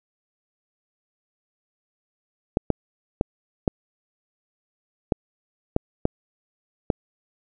clicks, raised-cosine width 2 ms, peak -5 dBFS, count 8, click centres 2.571 / 2.703 / 3.211 / 3.678 / 5.122 / 5.764 / 6.054 / 6.902 s, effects none

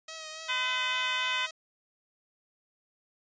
5% pulse tone with vibrato, 634 Hz, D#5, 32 cents sharp, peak -28 dBFS, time 0.08-1.51 s, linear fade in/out 5 ms, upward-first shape triangle, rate 3.6 Hz, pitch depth 35 cents each way
harmonic tone, 507 Hz, B4, 45 cents sharp, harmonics 2 / 3 / 4 / 5 / 6 / 7, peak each -35 / -35 / -35 / -35 / -35 / -35 dBFS, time 0.48-1.47 s, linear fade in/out 20 ms
effects resampled to 16000 Hz

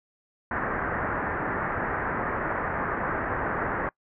white low-pass noise, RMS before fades -29 dBFS, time 0.51-3.89 s, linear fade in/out 2 ms, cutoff 1800 Hz, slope 48 dB/octave, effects noise-tail reverb RT60 0.1 s tail -23 dB re dry

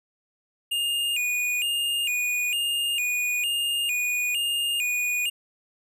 square tone with vibrato, 2637 Hz, E7, in tune, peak -24 dBFS, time 0.71-5.3 s, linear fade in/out 10 ms, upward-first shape square, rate 1.1 Hz, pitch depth 120 cents each way, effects none

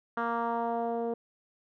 10% pulse tone with low-pass filter sweep, 233.1 Hz, A#3, in tune, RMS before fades -31 dBFS, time 0.17-1.14 s, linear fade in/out 5 ms, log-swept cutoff 1400 to 500 Hz, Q 2.2, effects none

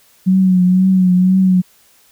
sine tone with vibrato, 185 Hz, F#3, in tune, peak -8 dBFS, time 0.26-1.62 s, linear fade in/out 20 ms, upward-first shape triangle, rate 2 Hz, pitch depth 49 cents each way, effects white hiss -51 dBFS RMS until 2.11 s

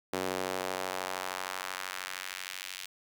sawtooth tone with high-pass filter sweep, 93 Hz, F#2, 9 cents sharp, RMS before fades -37 dBFS, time 0.13-2.86 s, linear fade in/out 5 ms, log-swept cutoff 360 to 2800 Hz, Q 1.1, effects none

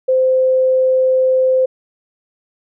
sine tone, 518 Hz, C5, 17 cents flat, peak -10 dBFS, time 0.08-1.66 s, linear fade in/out 10 ms, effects none

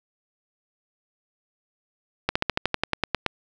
slowing click train, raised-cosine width 0.3 ms, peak -5 dBFS, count 12, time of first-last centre 2.29-3.263 s, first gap 65 ms, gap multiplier 1.06, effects none

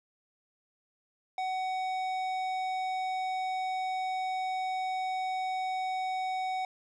triangle tone with tanh clipping, 750 Hz, F#5, 23 cents sharp, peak -32 dBFS, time 1.38-6.65 s, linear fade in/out 2 ms, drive 17 dB, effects none

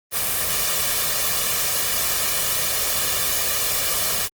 white noise with comb filter, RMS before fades -22 dBFS, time 0.11-4.29 s, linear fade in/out 50 ms, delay 1.7 ms, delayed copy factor +0.55, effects Opus 24 kbps

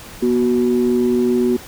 sine tone pair together, 242.6 / 370 Hz, B3 / F#4, -31 / 0 cents, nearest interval perfect fifth, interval 731 cents, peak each -15 dBFS, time 0.22-1.57 s, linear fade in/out 10 ms, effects tanh soft clip ceiling -7 dBFS + pink hiss -37 dBFS RMS until 1.67 s

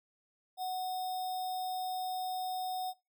sine tone with sample-and-hold, 740 Hz, F#5, in tune, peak -33 dBFS, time 0.57-2.94 s, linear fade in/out 50 ms, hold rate 4410 Hz, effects noise-tail reverb RT60 0.2 s tail -19 dB re dry

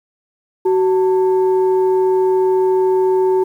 sine tone pair together, 375.5 / 893 Hz, F#4 / A5, +26 / +25 cents, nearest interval octave + minor third, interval 1499 cents, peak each -11 / -21 dBFS, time 0.65-3.44 s, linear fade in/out 10 ms, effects tanh soft clip ceiling -5 dBFS + 8-bit

